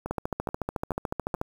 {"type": "two click trains", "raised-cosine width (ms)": 1, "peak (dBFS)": [-18, -14], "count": [4, 19], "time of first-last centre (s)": [[0.06, 1.348], [0.11, 1.414]], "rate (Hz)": [2.33, 13.8], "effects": ["7-bit"]}